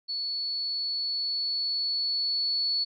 sine tone with level ramp, 4421 Hz, C#8, 5 cents flat, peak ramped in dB -29 to -24 dBFS, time 0.08-2.85 s, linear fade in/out 20 ms, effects none

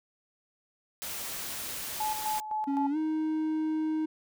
white noise, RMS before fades -37 dBFS, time 1.02-2.4 s, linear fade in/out 0 ms
sine tone with tremolo, 859 Hz, A5, 42 cents flat, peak -28 dBFS, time 2-2.87 s, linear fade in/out 5 ms, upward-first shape square, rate 3.9 Hz, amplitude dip 60%
triangle tone with pitch glide, 277.2 to 312.9 Hz, C#4 to D#4, 0 to +10 cents, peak -25 dBFS, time 2.67-4.06 s, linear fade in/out 10 ms, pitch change +210 cents, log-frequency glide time 2.89-2.97 s
effects none

